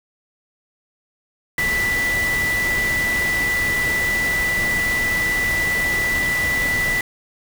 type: tone in noise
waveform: sine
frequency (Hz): 1975.5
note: B6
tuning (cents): 0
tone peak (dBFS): -18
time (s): 1.58-7.01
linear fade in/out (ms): 2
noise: pink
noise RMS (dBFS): -27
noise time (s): 1.58-7.01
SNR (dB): +6
effects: none